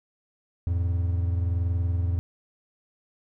triangle tone pair together, 86.11 / 107.2 Hz, F2 / A2, -24 / -45 cents, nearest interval major third, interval 379 cents, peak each -21 / -30 dBFS, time 0.67-2.19 s, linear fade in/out 0 ms, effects none

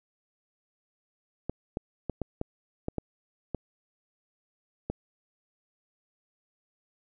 clicks, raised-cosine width 2 ms, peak -17 dBFS, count 9, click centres 1.496 / 1.771 / 2.097 / 2.217 / 2.414 / 2.884 / 2.983 / 3.547 / 4.9 s, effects none

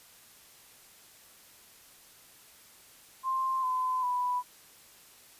sine tone with pitch steps, 1051 / 1019.9 / 989.7 Hz, C6 / C6 / B5, +7 / -45 / +3 cents, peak -27 dBFS, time 3.23-4.43 s, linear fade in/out 50 ms, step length 400 ms, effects white hiss -56 dBFS RMS until 5.39 s + resampled to 32000 Hz

